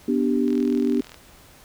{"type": "chord", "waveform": "sine", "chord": "G major", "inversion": "first", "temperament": "equal", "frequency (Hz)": [246.9, 293.7, 392], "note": ["B3", "D4", "G4"], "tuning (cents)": [0, 0, 0], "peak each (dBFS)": [-21, -23, -25], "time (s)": [0.08, 1.01], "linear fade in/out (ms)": 5}
{"type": "click train", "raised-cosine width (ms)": 0.2, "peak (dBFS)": -24, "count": 28, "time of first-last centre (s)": [0.48, 1.143], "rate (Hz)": 40.7}
{"effects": ["pink hiss -50 dBFS RMS until 1.64 s"]}